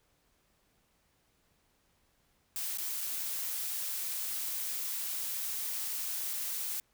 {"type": "noise with dropouts", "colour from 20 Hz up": "blue", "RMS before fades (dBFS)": -36, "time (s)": [2.56, 6.8], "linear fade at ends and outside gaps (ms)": 0, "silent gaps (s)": [[2.773, 2.784], [3.008, 3.012]], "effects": ["pink hiss -72 dBFS RMS until 6.93 s"]}